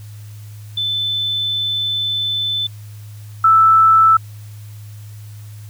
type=tone pair in turn; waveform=sine; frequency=3520 / 1318.5 Hz; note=A7 / E6; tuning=0 / 0 cents; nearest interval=octave + perfect fourth; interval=1700 cents; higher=first; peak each=-17 / -7 dBFS; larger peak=second; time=0.77-2.67 / 3.44-4.17 s; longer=first; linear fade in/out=5 ms; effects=added 105 Hz sine -32 dBFS peak until 5.69 s + white hiss -48 dBFS RMS until 5.69 s